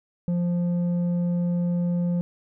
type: tone with low-pass filter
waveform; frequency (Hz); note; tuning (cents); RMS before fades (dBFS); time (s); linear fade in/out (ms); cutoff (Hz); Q
square; 174.61; F3; 0; -24; 0.28-2.21; 0; 350; 3.4
effects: none